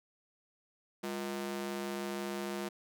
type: ring-modulated tone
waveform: sawtooth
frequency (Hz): 278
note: C#4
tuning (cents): +5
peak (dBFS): -29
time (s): 1.03-2.69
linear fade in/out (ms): 10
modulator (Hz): 75.9
effects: none